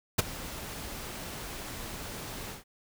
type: noise with ADSR envelope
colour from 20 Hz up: pink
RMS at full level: -21 dBFS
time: 0.18-2.64 s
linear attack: 12 ms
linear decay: 17 ms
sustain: -19 dB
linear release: 140 ms
effects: none